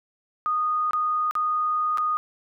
sine tone with dropouts, 1235 Hz, D#6, 13 cents flat, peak -21 dBFS, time 0.46-2.17 s, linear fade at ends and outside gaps 0 ms, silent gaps 0.909-0.933 / 1.31-1.353 / 1.974-1.982 s, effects none

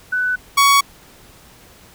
sine / sawtooth tone pair in turn, 1495 / 1120 Hz, F#6 / C#6, +17 / +18 cents, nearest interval perfect fourth, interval 499 cents, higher first, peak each -16 / -6 dBFS, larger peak second, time 0.12-0.36 / 0.57-0.81 s, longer neither, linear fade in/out 10 ms, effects pink hiss -46 dBFS RMS until 1.94 s

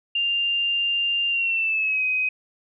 sine tone with pitch glide, 2794 to 2518 Hz, F7 to D#7, 0 to +20 cents, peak -20 dBFS, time 0.15-2.29 s, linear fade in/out 5 ms, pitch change -180 cents, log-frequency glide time 1.29-2.04 s, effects none

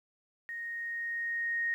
sine tone with level ramp, 1863 Hz, A#6, 2 cents flat, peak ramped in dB -37 to -28 dBFS, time 0.49-1.74 s, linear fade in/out 0 ms, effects 11-bit

